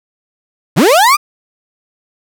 35% pulse linear sweep, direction up, 111.5 to 1244.5 Hz, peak -4 dBFS, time 0.76-1.17 s, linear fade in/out 20 ms, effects none

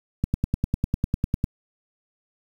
click train, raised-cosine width 5 ms, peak -9 dBFS, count 13, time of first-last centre 0.24-1.441 s, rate 9.99 Hz, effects 7-bit

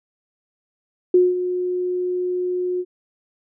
sine tone with ADSR envelope, 361.4 Hz, F#4, 41 cents flat, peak -9 dBFS, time 1.14-2.85 s, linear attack 4 ms, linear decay 200 ms, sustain -11 dB, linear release 51 ms, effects none

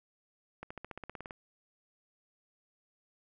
accelerating click train, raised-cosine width 0.5 ms, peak -27 dBFS, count 12, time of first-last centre 0.63-1.308 s, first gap 75 ms, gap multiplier 0.96, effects none

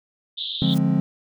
pink band-pass noise, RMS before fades -29 dBFS, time 0.37-0.75 s, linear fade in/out 20 ms, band 3300 to 3800 Hz, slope 96 dB/octave
triangle chord, D half-diminished seventh, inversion none, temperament just, 146.83 / 176.2 / 211.4 / 264.3 Hz, D3 / F3 / Ab3 / C4, 0 / +16 / +31 / +18 cents, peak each -21 / -19 / -22 / -22 dBFS, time 0.62-1 s, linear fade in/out 0 ms
white noise with exponential growth, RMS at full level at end -35 dBFS, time 0.63-0.78 s, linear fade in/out 2 ms, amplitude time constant 32 ms
effects none

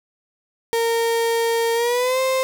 35% pulse tone with pitch glide, 461 to 523.5 Hz, A#4 to C5, -19 to +1 cents, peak -16 dBFS, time 0.73-2.43 s, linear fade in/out 0 ms, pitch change +220 cents, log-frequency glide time 1.74-2.2 s, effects none

